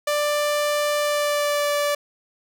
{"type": "tone with pitch glide", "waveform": "sawtooth", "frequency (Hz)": [590, 581.9], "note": ["D5", "D5"], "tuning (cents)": [8, -16], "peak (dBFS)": -16, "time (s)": [0.07, 1.95], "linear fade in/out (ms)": 5, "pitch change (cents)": -24, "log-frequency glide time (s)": [0.99, 1.71], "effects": []}